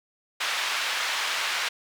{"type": "band-pass noise", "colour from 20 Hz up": "white", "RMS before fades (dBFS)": -28, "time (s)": [0.4, 1.69], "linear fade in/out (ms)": 10, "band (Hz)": [1000, 3200], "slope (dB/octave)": 12, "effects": []}